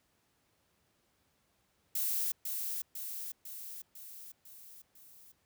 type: noise with echo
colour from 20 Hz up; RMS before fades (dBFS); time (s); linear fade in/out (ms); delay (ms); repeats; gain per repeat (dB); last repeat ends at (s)
violet; -33; 1.95-2.32; 5; 500; 6; -4; 5.32
effects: pink hiss -74 dBFS RMS until 5.45 s + high-pass 60 Hz 12 dB/octave